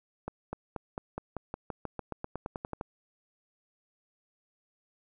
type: accelerating click train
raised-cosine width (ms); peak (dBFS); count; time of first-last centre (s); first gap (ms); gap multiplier
1; -21; 18; 0.28-2.811; 250; 0.93
effects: none